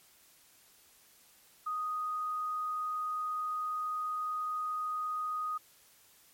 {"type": "tone", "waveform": "sine", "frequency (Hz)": 1244.5, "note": "D#6", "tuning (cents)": 0, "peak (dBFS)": -32, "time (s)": [1.66, 5.58], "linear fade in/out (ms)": 10, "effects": ["white hiss -62 dBFS RMS until 6.33 s", "MP3 64 kbps"]}